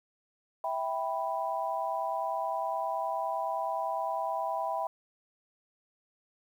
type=chord; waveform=sine; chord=E minor; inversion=none; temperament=equal with one note detuned; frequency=654.3 / 784 / 987.8 Hz; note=E5 / G5 / B5; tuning=-13 / 0 / 0 cents; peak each=-34 dBFS; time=0.64-4.87 s; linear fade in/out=2 ms; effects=10-bit